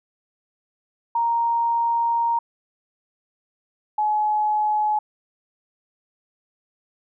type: tone pair in turn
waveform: sine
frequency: 932.3 / 848.4 Hz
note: A#5 / G#5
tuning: 0 / +37 cents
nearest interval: major second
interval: 163 cents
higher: first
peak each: -18 dBFS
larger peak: neither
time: 1.15-2.39 / 3.98-4.99 s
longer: first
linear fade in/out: 5 ms
effects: none